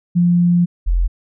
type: tone pair in turn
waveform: sine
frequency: 174.61 / 43.36 Hz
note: F3 / F1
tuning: 0 / -12 cents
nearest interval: 2 octaves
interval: 2412 cents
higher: first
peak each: -10 / -12 dBFS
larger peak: first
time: 0.15-0.66 / 0.86-1.08 s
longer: first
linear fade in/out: 20 ms
effects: none